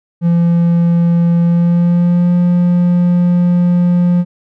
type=tone with pitch glide; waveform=triangle; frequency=170.6 to 176.11 Hz; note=F3 to F3; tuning=-40 to +15 cents; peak=-6 dBFS; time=0.21-4.25 s; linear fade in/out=50 ms; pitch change=+55 cents; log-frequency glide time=1.42-2.34 s; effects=none